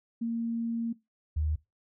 sine tone pair in turn, 231 / 76.73 Hz, A#3 / D#2, -16 / -24 cents, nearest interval octave + perfect fifth, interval 1908 cents, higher first, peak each -28 / -26 dBFS, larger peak second, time 0.21-0.93 / 1.36-1.56 s, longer first, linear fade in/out 10 ms, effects noise-tail reverb RT60 0.2 s tail -19 dB re dry

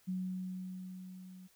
sine tone with level ramp, 185 Hz, F#3, in tune, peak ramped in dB -33 to -50 dBFS, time 0.07-1.48 s, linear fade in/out 20 ms, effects white hiss -68 dBFS RMS until 1.55 s

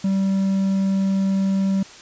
triangle tone, 193.6 Hz, G3, 21 cents flat, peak -15 dBFS, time 0.04-1.83 s, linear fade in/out 5 ms, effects white hiss -42 dBFS RMS until 2.01 s + resampled to 16000 Hz

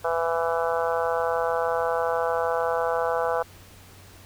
harmonic tone, 166.3 Hz, E3, 16 cents sharp, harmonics 3 / 4 / 5 / 6 / 7 / 8 / 9, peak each -26 / -28 / -30 / -32 / -33 / -34 / -35 dBFS, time 0.04-3.43 s, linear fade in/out 10 ms, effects added 93 Hz sine -50 dBFS peak until 4.25 s + pink hiss -50 dBFS RMS until 4.25 s

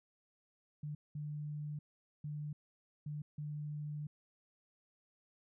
sine tone bursts at uneven times, 148.9 Hz, D3, 24 cents sharp, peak -39 dBFS, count 5, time 0.83-0.95 / 1.15-1.79 / 2.24-2.53 / 3.06-3.22 / 3.38-4.07 s, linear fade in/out 5 ms, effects none

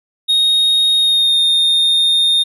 triangle tone with pitch glide, 3729 to 3667 Hz, A#7 to A#7, 0 to -29 cents, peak -9 dBFS, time 0.28-2.44 s, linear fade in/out 20 ms, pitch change -29 cents, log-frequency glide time 0.97-1.39 s, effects none

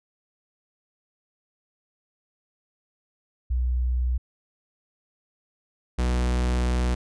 sine / 45% pulse tone pair in turn, 61.9 / 61.37 Hz, B1 / B1, +5 / -10 cents, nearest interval unison, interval 15 cents, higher first, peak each -21 dBFS, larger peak neither, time 3.5-4.18 / 5.98-6.95 s, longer second, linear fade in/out 10 ms, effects resampled to 22050 Hz

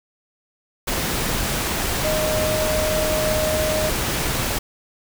sine tone in noise, 620 Hz, D#5, 6 cents flat, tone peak -21 dBFS, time 2.04-3.9 s, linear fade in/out 10 ms, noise pink, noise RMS -23 dBFS, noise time 0.87-4.59 s, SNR -1 dB, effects none

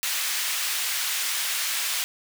pink high-pass noise, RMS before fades -27 dBFS, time 0.03-2.04 s, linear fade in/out 0 ms, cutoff 2000 Hz, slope 12 dB/octave, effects none

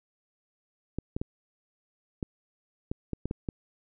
clicks, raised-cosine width 3 ms, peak -18 dBFS, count 9, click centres 0.986 / 1.165 / 1.215 / 2.228 / 2.915 / 3.133 / 3.256 / 3.311 / 3.488 s, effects none

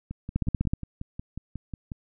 two click trains, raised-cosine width 5 ms, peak -12 / -22 dBFS, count 7 / 11, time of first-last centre 0.36-0.735 / 0.11-1.918 s, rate 16 / 5.53 Hz, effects none

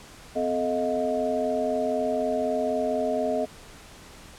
sine tone cluster, 255.8 / 436.6 / 628 / 712 Hz, C4 / A4 / D#5 / F5, -39 / -13 / +16 / +33 cents, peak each -30 / -29 / -26 / -32 dBFS, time 0.35-3.46 s, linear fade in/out 20 ms, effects pink hiss -47 dBFS RMS until 4.38 s + low-pass 10000 Hz 12 dB/octave

